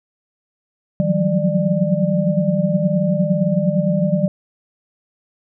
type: tone cluster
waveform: sine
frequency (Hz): 157.3 / 175.5 / 184.1 / 194.9 / 594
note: D#3 / F3 / F#3 / G3 / D5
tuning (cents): +19 / +9 / -8 / -10 / +20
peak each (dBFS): -21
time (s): 1-4.28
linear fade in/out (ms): 0
effects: none